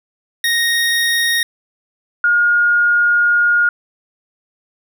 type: tone pair in turn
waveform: 25% pulse / sine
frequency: 1864.7 / 1427.2 Hz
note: A#6 / F6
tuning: 0 / +37 cents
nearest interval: perfect fourth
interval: 463 cents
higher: first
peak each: -10 dBFS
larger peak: neither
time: 0.44-1.43 / 2.24-3.69 s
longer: second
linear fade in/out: 2 ms
effects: none